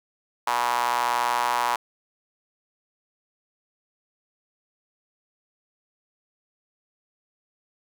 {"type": "tone with high-pass filter", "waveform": "sawtooth", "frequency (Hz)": 120.9, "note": "B2", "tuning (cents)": -36, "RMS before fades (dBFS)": -24, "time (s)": [0.47, 1.76], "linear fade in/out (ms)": 5, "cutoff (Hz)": 940, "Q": 4.6, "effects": []}